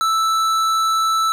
sine tone with tanh clipping, 1318.5 Hz, E6, in tune, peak -17 dBFS, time 0.01-1.32 s, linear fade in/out 0 ms, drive 15 dB, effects none

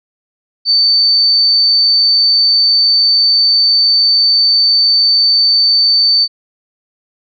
sine tone, 4553 Hz, C#8, 45 cents sharp, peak -7 dBFS, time 0.65-6.28 s, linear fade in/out 50 ms, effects none

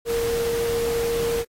sine tone in noise, 466.2 Hz, A#4, in tune, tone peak -21 dBFS, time 0.05-1.45 s, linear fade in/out 50 ms, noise pink, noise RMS -32 dBFS, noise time 0.05-1.45 s, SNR +8 dB, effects AAC 48 kbps

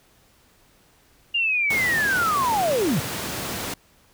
sine linear sweep, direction down, 2832 to 114.1 Hz, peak -19 dBFS, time 1.34-3 s, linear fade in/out 10 ms
pink high-pass noise, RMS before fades -30 dBFS, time 1.7-3.74 s, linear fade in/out 5 ms, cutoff 110 Hz, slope 12 dB/octave
effects pink hiss -58 dBFS RMS until 4.13 s

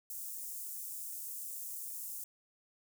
white high-pass noise, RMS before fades -43 dBFS, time 0.1-2.24 s, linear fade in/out 2 ms, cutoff 7400 Hz, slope 24 dB/octave, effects none

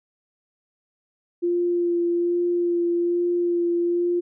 sine tone with vibrato, 347.1 Hz, F4, 11 cents flat, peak -19 dBFS, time 1.42-4.21 s, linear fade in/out 20 ms, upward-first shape sine, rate 1.2 Hz, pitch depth 14 cents each way, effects none

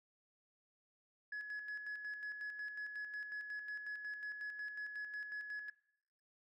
sine tone with tremolo, 1692 Hz, G#6, 32 cents sharp, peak -39 dBFS, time 1.32-5.7 s, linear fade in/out 5 ms, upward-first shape square, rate 5.5 Hz, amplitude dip 55%, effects noise-tail reverb RT60 0.9 s tail -23 dB re dry + tanh soft clip ceiling -39 dBFS

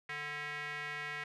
square tone with band-pass filter, 147.7 Hz, D3, 10 cents sharp, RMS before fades -41 dBFS, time 0.09-1.24 s, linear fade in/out 5 ms, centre 2000 Hz, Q 3.3, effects none

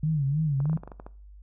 sine tone with vibrato, 146.83 Hz, D3, in tune, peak -22 dBFS, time 0.03-0.77 s, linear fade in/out 5 ms, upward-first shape sine, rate 3.2 Hz, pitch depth 140 cents each way
clicks, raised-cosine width 1 ms, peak -27 dBFS, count 10, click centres 0.603 / 0.656 / 0.697 / 0.731 / 0.774 / 0.835 / 0.876 / 0.918 / 0.999 / 1.065 s
effects noise-tail reverb RT60 0.4 s tail -19 dB re dry + added 50 Hz sine -45 dBFS peak until 1.42 s

